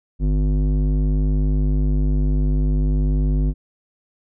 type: tone with low-pass filter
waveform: square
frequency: 50.2 Hz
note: G1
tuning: 42 cents sharp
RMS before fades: -18 dBFS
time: 0.19-3.54 s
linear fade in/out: 50 ms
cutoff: 250 Hz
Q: 1.4
effects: none